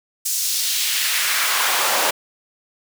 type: noise with high-pass filter sweep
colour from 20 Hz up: pink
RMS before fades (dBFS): -20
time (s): 0.25-2.11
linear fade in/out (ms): 10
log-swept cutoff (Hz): 6900 to 580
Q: 1.2
effects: none